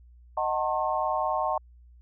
sine chord, D# diminished seventh, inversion none, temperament just, 622.3 / 746.7 / 896 / 1075.3 Hz, D#5 / F#5 / A5 / C6, 0 / +16 / +31 / +47 cents, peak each -30 dBFS, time 0.37-1.58 s, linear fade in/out 5 ms, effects added 60 Hz sine -50 dBFS peak until 2.01 s

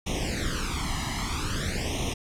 pink noise with flanger, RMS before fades -29 dBFS, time 0.06-2.14 s, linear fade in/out 10 ms, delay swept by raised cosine 0.32 to 1.01 ms, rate 0.51 Hz, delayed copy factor +1, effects low-pass 8000 Hz 12 dB/octave

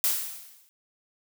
blue noise with exponential decay, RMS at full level -22 dBFS, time 0.04-0.69 s, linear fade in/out 0 ms, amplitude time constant 140 ms, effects none

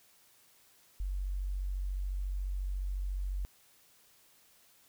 sine tone, 47.08 Hz, F#1, 31 cents sharp, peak -32 dBFS, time 1-3.45 s, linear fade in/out 0 ms, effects white hiss -64 dBFS RMS until 4.88 s

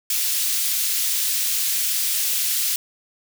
white high-pass noise, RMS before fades -22 dBFS, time 0.1-2.76 s, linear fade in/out 2 ms, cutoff 2900 Hz, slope 12 dB/octave, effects none

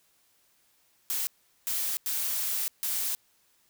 blue noise bursts at uneven times, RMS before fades -30 dBFS, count 4, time 1.1-1.27 / 1.67-1.97 / 2.06-2.68 / 2.83-3.15 s, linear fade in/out 0 ms, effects white hiss -67 dBFS RMS until 3.69 s

